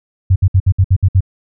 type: tone bursts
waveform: sine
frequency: 94.3 Hz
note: F#2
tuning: 33 cents sharp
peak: -6 dBFS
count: 8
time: 0.3-1.207 s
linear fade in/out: 10 ms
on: 60 ms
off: 61 ms
effects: none